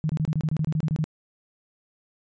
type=tone bursts; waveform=sine; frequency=155.56 Hz; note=D#3; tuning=in tune; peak=-21 dBFS; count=13; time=0.04-1.041 s; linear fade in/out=0 ms; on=53 ms; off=26 ms; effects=resampled to 16000 Hz